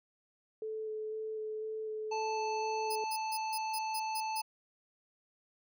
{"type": "tone with vibrato", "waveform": "sine", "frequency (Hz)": 434.5, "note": "A4", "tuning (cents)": -22, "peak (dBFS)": -36, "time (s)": [0.62, 3.04], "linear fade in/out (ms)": 2, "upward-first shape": "square", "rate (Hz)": 2, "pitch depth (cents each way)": 9}
{"type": "harmonic tone", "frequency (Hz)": 877, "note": "A5", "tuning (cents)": -6, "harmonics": [1, 3, 5, 7], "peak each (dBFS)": [-34, -44, -48, -51], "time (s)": [2.11, 4.42], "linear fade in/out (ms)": 10}
{"type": "tone bursts", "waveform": "15% pulse", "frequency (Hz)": 4997, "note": "D#8", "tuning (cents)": 7, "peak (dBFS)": -31, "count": 8, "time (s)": [2.9, 4.414], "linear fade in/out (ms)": 10, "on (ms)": 58, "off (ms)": 150}
{"effects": []}